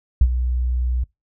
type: tone with ADSR envelope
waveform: sine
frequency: 61.8 Hz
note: B1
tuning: 2 cents sharp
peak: -7 dBFS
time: 0.21-1.04 s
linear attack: 4 ms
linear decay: 55 ms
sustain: -11 dB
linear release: 7 ms
effects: noise-tail reverb RT60 0.2 s tail -24 dB re dry